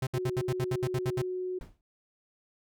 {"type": "tone bursts", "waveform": "45% pulse", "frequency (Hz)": 130.4, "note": "C3", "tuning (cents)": -5, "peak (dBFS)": -28, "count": 11, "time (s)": [0.02, 1.219], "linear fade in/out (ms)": 5, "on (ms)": 49, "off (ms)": 66}
{"type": "tone", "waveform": "sine", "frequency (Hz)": 367, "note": "F#4", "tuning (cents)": -14, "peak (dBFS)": -31, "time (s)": [0.14, 1.59], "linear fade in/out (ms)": 10}
{"type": "noise with exponential decay", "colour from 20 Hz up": "brown", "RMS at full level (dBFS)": -38, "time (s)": [1.61, 1.81], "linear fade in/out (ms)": 2, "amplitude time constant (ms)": 43}
{"effects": []}